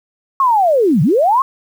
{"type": "linear two-way sweep", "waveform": "sine", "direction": "down then up", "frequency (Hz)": [1108.7, 130, 1108.7], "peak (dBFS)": -9, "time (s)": [0.4, 1.42], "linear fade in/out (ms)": 2, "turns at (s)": 1.02, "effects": ["7-bit"]}